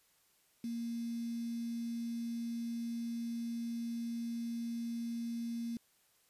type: tone with quantisation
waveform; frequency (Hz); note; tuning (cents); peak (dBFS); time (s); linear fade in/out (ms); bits
sine; 233.1; A#3; 0; -36; 0.64-5.77; 2; 9
effects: white hiss -71 dBFS RMS until 6.29 s + resampled to 32000 Hz